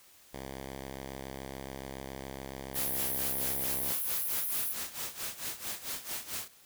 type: tone with vibrato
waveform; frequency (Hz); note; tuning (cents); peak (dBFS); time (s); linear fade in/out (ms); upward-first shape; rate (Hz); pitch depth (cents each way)
5% pulse; 67.1; C2; +44; -29; 0.33-3.93; 10; square; 12; 20
type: high-pass noise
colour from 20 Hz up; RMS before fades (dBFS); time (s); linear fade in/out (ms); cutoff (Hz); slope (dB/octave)
pink; -34; 2.73-4.76; 50; 10000; 96
type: noise with tremolo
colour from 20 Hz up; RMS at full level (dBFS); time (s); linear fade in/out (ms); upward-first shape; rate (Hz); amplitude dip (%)
white; -36; 2.75-6.48; 5; sine; 4.5; 80
effects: white hiss -59 dBFS RMS until 6.65 s